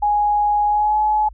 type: tone with pitch glide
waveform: sine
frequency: 830.6 to 851 Hz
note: G#5 to G#5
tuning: 0 to +42 cents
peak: -14 dBFS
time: 0.02-1.29 s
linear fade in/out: 10 ms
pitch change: +42 cents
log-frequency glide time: 0.67-0.98 s
effects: added 50 Hz sine -37 dBFS peak until 1.33 s